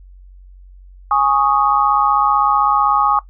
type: chord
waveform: sine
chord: Ab suspended fourth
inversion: none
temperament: equal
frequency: 830.6 / 1108.7 / 1244.5 Hz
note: Ab5 / Db6 / Eb6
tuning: 0 / 0 / 0 cents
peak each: -16 dBFS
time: 1.11-3.19 s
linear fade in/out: 2 ms
effects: noise-tail reverb RT60 0.1 s tail -17 dB re dry + added 46 Hz sine -38 dBFS peak until 3.29 s